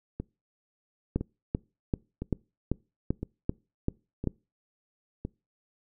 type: two click trains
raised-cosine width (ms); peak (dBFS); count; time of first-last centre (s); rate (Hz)
3; -13 / -20; 9 / 6; 1.16-4.273 / 0.2-5.251; 2.57 / 0.99
effects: noise-tail reverb RT60 0.3 s tail -25 dB re dry